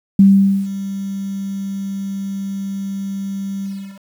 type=tone with ADSR envelope; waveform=sine; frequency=196 Hz; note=G3; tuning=in tune; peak=-4 dBFS; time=0.19-4.01 s; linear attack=4 ms; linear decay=470 ms; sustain=-17 dB; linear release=360 ms; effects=7-bit